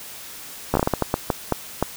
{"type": "slowing click train", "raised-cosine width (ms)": 1, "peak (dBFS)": -4, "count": 12, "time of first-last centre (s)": [0.74, 1.826], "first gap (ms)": 13, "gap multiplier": 1.37, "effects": ["white hiss -38 dBFS RMS until 1.96 s"]}